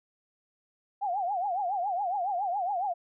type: tone with vibrato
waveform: sine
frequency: 758 Hz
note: F#5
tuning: 42 cents sharp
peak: -27 dBFS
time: 1.01-2.94 s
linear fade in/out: 20 ms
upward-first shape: triangle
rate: 7.2 Hz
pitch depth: 200 cents each way
effects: none